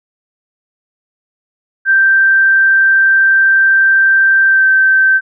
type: tone with pitch glide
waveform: sine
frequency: 1568 to 1551.8 Hz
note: G6 to G6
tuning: 0 to -18 cents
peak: -6 dBFS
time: 1.85-5.21 s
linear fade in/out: 50 ms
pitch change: -18 cents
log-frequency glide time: 4.47-4.65 s
effects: none